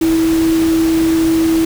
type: tone in noise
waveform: sine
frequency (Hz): 325.5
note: E4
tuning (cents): -22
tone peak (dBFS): -10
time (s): 0.01-1.65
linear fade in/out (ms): 5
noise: pink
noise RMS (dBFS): -25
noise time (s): 0.01-1.65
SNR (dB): +12
effects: none